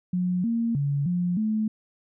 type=tone with pitch steps; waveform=sine; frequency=180.3 / 231.2 / 141.9 / 177.1 / 216.6 Hz; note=F#3 / A#3 / C#3 / F3 / A3; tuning=-45 / -14 / +41 / +24 / -27 cents; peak=-22 dBFS; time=0.13-1.68 s; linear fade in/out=5 ms; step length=310 ms; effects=none